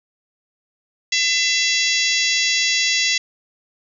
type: harmonic tone with a mistuned harmonic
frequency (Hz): 673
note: E5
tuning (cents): +36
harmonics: 3 / 4 / 5 / 6 / 7 / 8 / 9 / 10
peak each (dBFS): -22 / -23 / -24 / -25 / -25 / -26 / -27 / -27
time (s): 1.12-3.18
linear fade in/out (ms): 5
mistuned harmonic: 6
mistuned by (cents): -19
effects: none